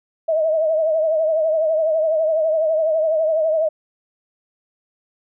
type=tone with vibrato; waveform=sine; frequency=634 Hz; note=D#5; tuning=32 cents sharp; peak=-15 dBFS; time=0.28-3.69 s; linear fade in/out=10 ms; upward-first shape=triangle; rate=12 Hz; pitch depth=78 cents each way; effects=none